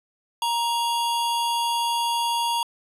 square tone pair together, 938 / 3366 Hz, A#5 / G#7, +11 / +23 cents, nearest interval octave + minor seventh, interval 2212 cents, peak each -23 / -31 dBFS, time 0.42-2.63 s, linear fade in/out 2 ms, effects resampled to 32000 Hz

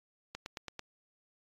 click train, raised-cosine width 0.2 ms, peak -23 dBFS, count 5, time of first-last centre 0.35-0.793 s, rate 9.02 Hz, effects AAC 32 kbps

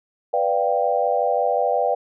sine chord, G dominant seventh, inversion first, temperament equal, 493.9 / 587.3 / 698.5 / 784 Hz, B4 / D5 / F5 / G5, 0 / 0 / 0 / 0 cents, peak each -23 dBFS, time 0.33-1.95 s, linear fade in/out 10 ms, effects none

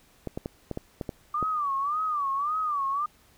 clicks, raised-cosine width 2 ms, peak -18 dBFS, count 8, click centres 0.273 / 0.375 / 0.459 / 0.713 / 0.774 / 1.012 / 1.092 / 1.427 s
sine tone with vibrato, 1175 Hz, D6, 1 cent sharp, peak -25 dBFS, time 1.34-3.06 s, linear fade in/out 5 ms, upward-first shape sine, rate 1.8 Hz, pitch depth 140 cents each way
effects pink hiss -60 dBFS RMS until 3.37 s

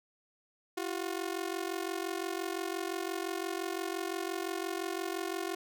sawtooth ring-modulated tone, 359.7 Hz, F#4, 49 cents flat, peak -27 dBFS, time 0.77-5.55 s, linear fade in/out 5 ms, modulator 22.9 Hz, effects none

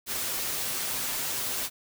white noise with comb filter, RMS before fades -31 dBFS, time 0.06-1.7 s, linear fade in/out 50 ms, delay 7.8 ms, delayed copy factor +0.5, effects none

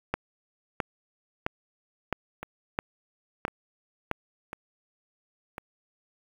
two click trains, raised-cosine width 0.5 ms, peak -11 / -21 dBFS, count 7 / 4, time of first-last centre 0.14-4.114 / 2.43-5.581 s, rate 1.51 / 0.952 Hz, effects 7-bit

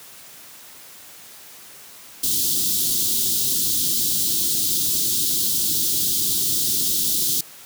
white band-stop noise, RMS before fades -21 dBFS, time 2.23-7.41 s, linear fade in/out 5 ms, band 380 to 3300 Hz, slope 48 dB/octave, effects white hiss -43 dBFS RMS until 7.65 s + high-pass 80 Hz 12 dB/octave

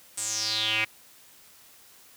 square tone with band-pass filter sweep, 109.8 Hz, A2, 3 cents flat, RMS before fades -28 dBFS, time 0.17-0.85 s, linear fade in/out 10 ms, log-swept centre 8600 to 2300 Hz, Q 6.1, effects white hiss -54 dBFS RMS until 2.16 s + high-pass 60 Hz 12 dB/octave

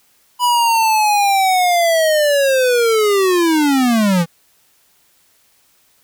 square linear sweep, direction down, 987.8 to 162.5 Hz, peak -12 dBFS, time 0.39-4.26 s, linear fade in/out 50 ms, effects white hiss -56 dBFS RMS until 6.03 s

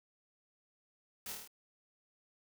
white noise with echo, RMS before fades -44 dBFS, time 1.26-1.32 s, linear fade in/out 2 ms, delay 26 ms, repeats 6, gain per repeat -2 dB, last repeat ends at 1.476 s, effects none

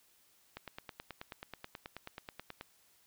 click train, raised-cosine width 0.3 ms, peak -27 dBFS, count 20, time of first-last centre 0.57-2.611 s, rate 9.31 Hz, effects white hiss -68 dBFS RMS until 3.06 s

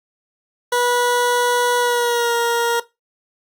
20% pulse tone with pitch glide, 487.5 to 469.8 Hz, B4 to A#4, -23 to +13 cents, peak -11 dBFS, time 0.72-2.8 s, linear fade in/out 5 ms, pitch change -64 cents, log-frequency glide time 1.79-2.34 s, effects noise-tail reverb RT60 0.2 s tail -17 dB re dry + Opus 48 kbps

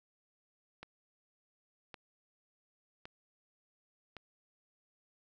click train, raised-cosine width 0.3 ms, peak -30 dBFS, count 4, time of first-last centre 0.83-4.167 s, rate 0.899 Hz, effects none

